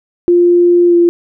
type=tone with pitch glide; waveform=sine; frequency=349.7 to 344.5 Hz; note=F4 to F4; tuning=+2 to -24 cents; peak=-5 dBFS; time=0.28-1.09 s; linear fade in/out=0 ms; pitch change=-26 cents; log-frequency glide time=0.87-0.95 s; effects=none